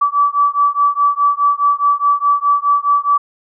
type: beating tone pair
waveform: sine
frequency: 1150 / 1154.8 Hz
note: D6 / D6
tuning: -37 / -30 cents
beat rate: 4.8 Hz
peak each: -14 dBFS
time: 0.01-3.18 s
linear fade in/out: 10 ms
effects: none